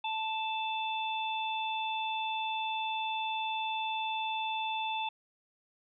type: harmonic tone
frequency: 880 Hz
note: A5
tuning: in tune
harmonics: 1 / 3 / 4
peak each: -33 / -38 / -39 dBFS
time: 0.04-5.09 s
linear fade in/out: 5 ms
effects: none